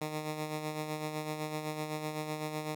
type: tone with tremolo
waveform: 10% pulse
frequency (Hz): 153.6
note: D#3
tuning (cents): -22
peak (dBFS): -25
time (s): 0.01-2.75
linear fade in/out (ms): 5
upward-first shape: sine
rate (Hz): 7.9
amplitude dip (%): 50
effects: none